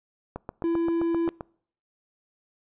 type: click train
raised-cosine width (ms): 1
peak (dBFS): -19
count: 9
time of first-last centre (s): 0.36-1.408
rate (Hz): 7.63
type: tone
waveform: triangle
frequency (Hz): 335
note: E4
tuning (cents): +28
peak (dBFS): -20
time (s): 0.64-1.29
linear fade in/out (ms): 0
effects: noise-tail reverb RT60 0.6 s tail -25 dB re dry + resampled to 8000 Hz